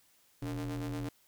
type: ring-modulated tone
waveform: 45% pulse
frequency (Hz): 83.3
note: E2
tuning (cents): +19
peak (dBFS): -32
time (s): 0.42-1.09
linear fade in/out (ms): 5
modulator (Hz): 204
effects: white hiss -67 dBFS RMS until 1.27 s